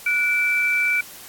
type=tone pair together; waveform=sine; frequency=1466 / 2327 Hz; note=F#6 / D7; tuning=-16 / -17 cents; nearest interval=minor sixth; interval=799 cents; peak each=-25 / -18 dBFS; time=0.06-1.01 s; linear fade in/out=5 ms; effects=white hiss -41 dBFS RMS until 1.28 s + AAC 64 kbps